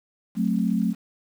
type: chord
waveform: sine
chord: F# diminished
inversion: none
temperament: equal with one note detuned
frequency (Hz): 185 / 220 / 263.6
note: F#3 / A3 / C4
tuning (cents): 0 / 0 / +13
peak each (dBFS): -24 / -23 / -28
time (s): 0.35-0.95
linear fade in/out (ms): 50
effects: 8-bit